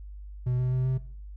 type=tone with pitch steps; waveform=triangle; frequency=124.9 / 126.57 / 128.26 / 129.98 Hz; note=B2 / B2 / C3 / C3; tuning=+20 / +43 / -34 / -11 cents; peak=-22 dBFS; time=0.46-0.98 s; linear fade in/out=10 ms; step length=130 ms; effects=noise-tail reverb RT60 0.5 s tail -18 dB re dry + added 50 Hz sine -39 dBFS peak until 1.36 s